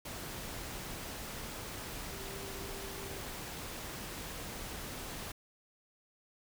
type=tone in noise; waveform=sine; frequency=392 Hz; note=G4; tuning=in tune; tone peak=-48 dBFS; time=2.11-3.21 s; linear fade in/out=5 ms; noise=pink; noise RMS=-43 dBFS; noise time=0.05-5.32 s; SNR=-8 dB; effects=none